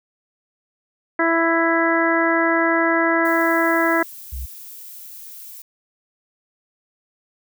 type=harmonic tone; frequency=331.4 Hz; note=E4; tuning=9 cents sharp; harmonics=1 / 2 / 3 / 4 / 5 / 6; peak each=-20 / -22 / -24 / -24 / -22 / -24 dBFS; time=1.19-4.03 s; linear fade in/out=5 ms
type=noise; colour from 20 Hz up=violet; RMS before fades=-38 dBFS; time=3.25-5.62 s; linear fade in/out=2 ms
type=tone; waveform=sine; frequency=63.9 Hz; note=C2; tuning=40 cents flat; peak=-26 dBFS; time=4.32-4.46 s; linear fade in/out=10 ms
effects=none